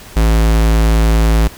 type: tone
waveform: square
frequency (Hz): 55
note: A1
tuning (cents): 0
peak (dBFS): -9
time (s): 0.16-1.48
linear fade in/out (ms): 10
effects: pink hiss -36 dBFS RMS until 1.57 s